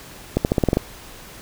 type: accelerating click train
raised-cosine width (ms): 2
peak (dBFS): -3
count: 8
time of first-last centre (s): 0.37-0.771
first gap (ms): 79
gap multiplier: 0.89
effects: pink hiss -41 dBFS RMS until 1.41 s